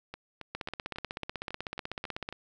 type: two click trains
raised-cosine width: 0.3 ms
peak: -19 / -24 dBFS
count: 29 / 9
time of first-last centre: 0.55-2.289 / 0.14-2.326 s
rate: 16.1 / 3.66 Hz
effects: none